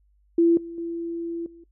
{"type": "tone with level steps", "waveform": "sine", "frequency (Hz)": 336.9, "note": "E4", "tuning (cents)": 38, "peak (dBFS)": [-14, -33, -27, -44], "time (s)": [0.38, 1.64], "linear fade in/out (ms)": 5, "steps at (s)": [0.57, 0.78, 1.46], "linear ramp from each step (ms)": 2, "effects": ["noise-tail reverb RT60 0.1 s tail -19 dB re dry", "added 50 Hz sine -59 dBFS peak until 1.71 s"]}